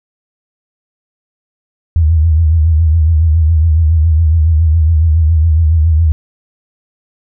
sine tone with vibrato, 80 Hz, D#2, 49 cents sharp, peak -6 dBFS, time 1.96-6.12 s, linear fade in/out 0 ms, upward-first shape triangle, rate 7.2 Hz, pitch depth 110 cents each way, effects none

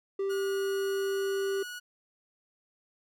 triangle tone, 392 Hz, G4, in tune, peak -26 dBFS, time 0.19-1.63 s, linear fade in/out 5 ms
sawtooth tone with pitch glide, 1442 to 1460.4 Hz, F#6 to F#6, -45 to -23 cents, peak -35 dBFS, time 0.29-1.8 s, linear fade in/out 20 ms, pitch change +22 cents, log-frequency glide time 0.41-1.49 s
effects none

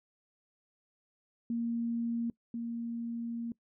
sine tone pair in turn, 233.3 / 233.3 Hz, A#3 / A#3, +2 / +2 cents, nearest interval unison, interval 0 cents, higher neither, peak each -30 / -34 dBFS, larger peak first, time 1.5-2.3 / 2.54-3.52 s, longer second, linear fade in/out 2 ms, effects noise-tail reverb RT60 0.1 s tail -22 dB re dry

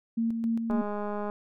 sine tone with tremolo, 228.7 Hz, A#3, 33 cents flat, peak -24 dBFS, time 0.17-0.82 s, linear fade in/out 10 ms, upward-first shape square, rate 3.7 Hz, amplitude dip 40%
click train, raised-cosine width 1 ms, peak -21 dBFS, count 125, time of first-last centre 0.7-1.299 s, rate 207 Hz
effects none

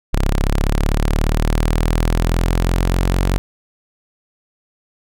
sawtooth linear sweep, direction up, 33.36 to 46.25 Hz, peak -10 dBFS, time 0.13-3.38 s, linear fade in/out 0 ms, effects none

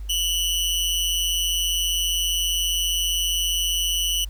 sawtooth tone with amplitude modulation, 2960 Hz, F#7, in tune, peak -15 dBFS, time 0.09-4.25 s, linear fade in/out 10 ms, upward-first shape sine, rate 175 Hz, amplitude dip 65%, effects added 50 Hz sine -30 dBFS peak until 4.29 s + pink hiss -56 dBFS RMS until 4.29 s

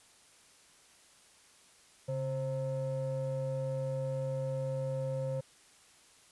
triangle ring-modulated tone, 196 Hz, G3, in tune, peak -27 dBFS, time 2.08-5.41 s, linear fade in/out 10 ms, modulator 333 Hz, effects white hiss -61 dBFS RMS until 6.31 s + resampled to 24000 Hz

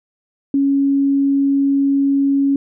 sine tone, 277.2 Hz, C#4, in tune, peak -12 dBFS, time 0.54-2.56 s, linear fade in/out 2 ms, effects none

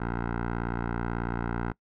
10% pulse tone with low-pass filter, 58.27 Hz, A#1, in tune, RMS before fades -31 dBFS, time 0-1.72 s, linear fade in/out 5 ms, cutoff 1400 Hz, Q 2.2, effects noise-tail reverb RT60 0.1 s tail -23 dB re dry

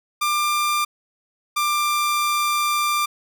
sawtooth tone pair in turn, 1192 / 1187.1 Hz, D6 / D6, +25 / +18 cents, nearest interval unison, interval 7 cents, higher first, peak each -15 dBFS, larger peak neither, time 0.21-0.85 / 1.56-3.06 s, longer second, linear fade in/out 10 ms, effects none

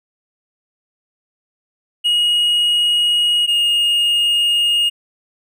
triangle tone pair in turn, 2886 / 2851 Hz, F#7 / F7, -44 / +35 cents, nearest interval unison, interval 21 cents, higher first, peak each -11 dBFS, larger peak neither, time 2.04-3.47 / 3.47-4.9 s, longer neither, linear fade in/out 20 ms, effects none

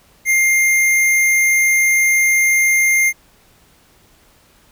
square tone, 2111 Hz, C7, 15 cents sharp, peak -12 dBFS, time 0.25-3.13 s, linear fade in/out 50 ms, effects pink hiss -52 dBFS RMS until 4.71 s

